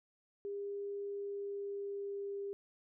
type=tone with pitch glide; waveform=sine; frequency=402.9 to 399.7 Hz; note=G4 to G4; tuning=+48 to +34 cents; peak=-38 dBFS; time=0.45-2.53 s; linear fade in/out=0 ms; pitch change=-14 cents; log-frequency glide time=1.04-2.41 s; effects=none